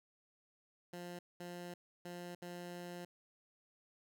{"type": "tone bursts at uneven times", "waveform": "15% pulse", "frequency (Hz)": 175.8, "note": "F3", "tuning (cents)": 12, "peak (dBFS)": -39, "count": 4, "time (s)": [[0.93, 1.19], [1.4, 1.74], [2.05, 2.35], [2.42, 3.05]], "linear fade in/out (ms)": 5, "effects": []}